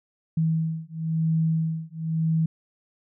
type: beating tone pair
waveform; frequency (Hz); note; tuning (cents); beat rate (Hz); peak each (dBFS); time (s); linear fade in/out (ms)
sine; 160.7 / 161.68; E3 / E3; -44 / -33; 0.98; -25; 0.37-2.46; 5
effects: none